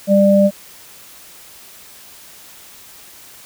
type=tone pair together; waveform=sine; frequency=198.6 / 594.1 Hz; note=G3 / D5; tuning=+23 / +20 cents; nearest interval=octave + perfect fifth; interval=1897 cents; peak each=-11 dBFS; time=0.07-0.51 s; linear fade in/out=50 ms; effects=white hiss -41 dBFS RMS until 3.45 s